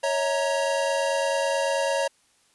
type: chord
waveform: square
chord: A# diminished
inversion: first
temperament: equal with one note detuned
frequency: 554.4 / 643.5 / 932.3 Hz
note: C#5 / E5 / A#5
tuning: 0 / -42 / 0 cents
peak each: -25 / -30 / -30 dBFS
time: 0.03-2.08 s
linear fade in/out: 10 ms
effects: white hiss -63 dBFS RMS until 2.54 s + resampled to 24000 Hz